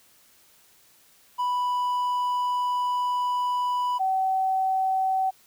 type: tone pair in turn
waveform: triangle / sine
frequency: 987.8 / 761.4 Hz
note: B5 / F#5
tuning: 0 / +49 cents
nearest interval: perfect fourth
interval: 451 cents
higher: first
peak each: -21 dBFS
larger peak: neither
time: 1.38-3.99 / 3.99-5.31 s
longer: first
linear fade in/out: 20 ms
effects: white hiss -58 dBFS RMS until 5.46 s